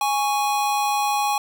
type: tone pair together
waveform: square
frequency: 828 / 1109.1 Hz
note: G#5 / C#6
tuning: -5 / +1 cents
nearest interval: perfect fourth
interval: 506 cents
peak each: -21 / -27 dBFS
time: 0.01-1.38 s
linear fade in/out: 2 ms
effects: none